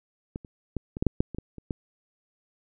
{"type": "clicks", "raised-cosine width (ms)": 3, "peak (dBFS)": [-20, -30, -16, -21, -11, -7, -8, -23, -19, -28, -16], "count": 11, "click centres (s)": [0.359, 0.448, 0.767, 0.969, 1.025, 1.067, 1.205, 1.347, 1.385, 1.583, 1.708], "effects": []}